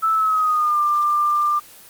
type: tone with pitch glide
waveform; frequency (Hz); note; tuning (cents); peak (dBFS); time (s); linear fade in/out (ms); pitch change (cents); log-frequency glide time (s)
sine; 1314 to 1191.1; E6 to D6; -6 to +24; -15; 0.02-1.6; 20; -170; 0.13-0.8
effects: white hiss -44 dBFS RMS until 1.89 s + Opus 24 kbps